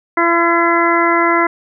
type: harmonic tone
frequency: 338.9 Hz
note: E4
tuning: 48 cents sharp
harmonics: 1 / 2 / 3 / 4 / 5 / 6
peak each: -16 / -19 / -16 / -17 / -22 / -18 dBFS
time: 0.17-1.47 s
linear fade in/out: 5 ms
effects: none